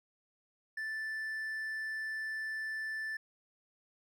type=tone; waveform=triangle; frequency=1760 Hz; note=A6; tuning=in tune; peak=-34 dBFS; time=0.77-3.17 s; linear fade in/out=5 ms; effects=none